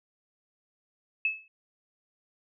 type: tone with exponential decay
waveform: sine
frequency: 2600 Hz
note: E7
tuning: 24 cents flat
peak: -21 dBFS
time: 1.25-1.48 s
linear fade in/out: 2 ms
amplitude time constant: 49 ms
effects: none

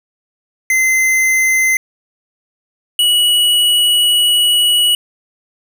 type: tone pair in turn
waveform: square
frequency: 2064 / 2928 Hz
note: C7 / F#7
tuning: -24 / -19 cents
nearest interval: tritone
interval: 605 cents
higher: second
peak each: -11 / -10 dBFS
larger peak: second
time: 0.7-1.77 / 2.99-4.95 s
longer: second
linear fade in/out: 2 ms
effects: none

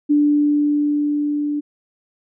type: tone with level ramp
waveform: sine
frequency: 293.7 Hz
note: D4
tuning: in tune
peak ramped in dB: -11 to -19 dBFS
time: 0.09-1.61 s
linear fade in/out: 20 ms
effects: none

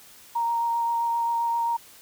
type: tone with vibrato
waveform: sine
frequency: 932.3 Hz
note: A#5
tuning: in tune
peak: -22 dBFS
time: 0.35-1.77 s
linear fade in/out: 10 ms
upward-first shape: sine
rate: 7.6 Hz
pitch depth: 11 cents each way
effects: white hiss -50 dBFS RMS until 2.01 s

